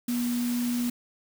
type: tone in noise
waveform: sine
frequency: 241.8 Hz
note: B3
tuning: 36 cents flat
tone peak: -25 dBFS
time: 0.08-0.9 s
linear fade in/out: 5 ms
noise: white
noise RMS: -38 dBFS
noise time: 0.08-0.9 s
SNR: +10 dB
effects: none